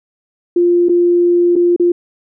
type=tone with dropouts; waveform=sine; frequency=349.2 Hz; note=F4; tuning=in tune; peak=-8 dBFS; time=0.56-1.92 s; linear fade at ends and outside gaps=5 ms; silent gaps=0.886-0.893 / 1.556-1.561 / 1.763-1.797 s; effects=none